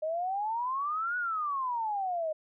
sine exponential two-way sweep, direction up then down, 611 to 1480 to 611 Hz, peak -29 dBFS, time 0.02-2.33 s, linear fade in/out 10 ms, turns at 1.17 s, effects none

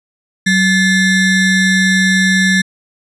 square ring-modulated tone, 961 Hz, B5, 48 cents flat, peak -7 dBFS, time 0.46-2.62 s, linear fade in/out 10 ms, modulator 773 Hz, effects resampled to 22050 Hz

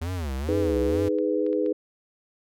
square tone with vibrato, 77.9 Hz, D#2, 3 cents sharp, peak -28 dBFS, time 0.01-1.09 s, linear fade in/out 10 ms, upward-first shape sine, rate 2.2 Hz, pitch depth 300 cents each way
sine chord, G# minor, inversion second, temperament just, 311.5 / 415.3 / 498.4 Hz, D#4 / G#4 / B4, +2 / 0 / +16 cents, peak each -26 dBFS, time 0.48-1.73 s, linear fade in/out 10 ms
clicks, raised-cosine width 0.3 ms, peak -32 dBFS, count 4, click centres 1.186 / 1.465 / 1.53 / 1.662 s
effects none

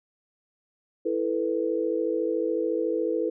sine chord, E suspended fourth, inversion none, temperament equal, 329.6 / 440 / 493.9 Hz, E4 / A4 / B4, 0 / 0 / 0 cents, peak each -28 dBFS, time 1.05-3.3 s, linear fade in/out 10 ms, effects none

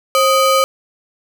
square ring-modulated tone, 892 Hz, A5, 23 cents sharp, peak -8 dBFS, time 0.15-0.64 s, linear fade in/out 0 ms, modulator 358 Hz, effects none

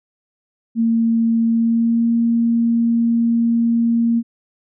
sine tone with pitch glide, 228.6 to 232.3 Hz, A#3 to A#3, -34 to -6 cents, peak -13 dBFS, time 0.75-4.23 s, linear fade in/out 50 ms, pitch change +28 cents, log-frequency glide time 1.47-2.1 s, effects none

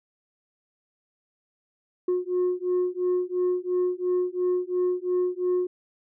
sine beating tone pair, 359.9 / 362.8 Hz, F#4 / F#4, -48 / -34 cents, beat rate 2.9 Hz, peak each -24 dBFS, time 2.08-5.67 s, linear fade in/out 5 ms, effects tanh soft clip ceiling -19 dBFS

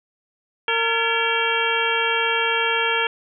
harmonic tone with a mistuned harmonic, 458 Hz, A#4, 31 cents flat, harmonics 1 / 2 / 3 / 4 / 5 / 6 / 7, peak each -26 / -26 / -26 / -26 / -26 / -26 / -26 dBFS, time 0.68-3.07 s, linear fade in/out 2 ms, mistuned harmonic 4, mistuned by -120 cents, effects none

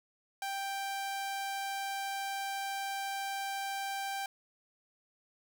sawtooth tone, 786 Hz, G5, 4 cents sharp, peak -31 dBFS, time 0.42-4.26 s, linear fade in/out 2 ms, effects none

